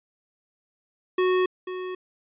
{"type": "tone with echo", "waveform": "square", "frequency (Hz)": 368.3, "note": "F#4", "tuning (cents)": -8, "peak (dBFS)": -20, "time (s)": [1.18, 1.46], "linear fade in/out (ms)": 5, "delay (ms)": 490, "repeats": 1, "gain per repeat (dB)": -11, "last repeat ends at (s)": 1.95, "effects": ["resampled to 8000 Hz"]}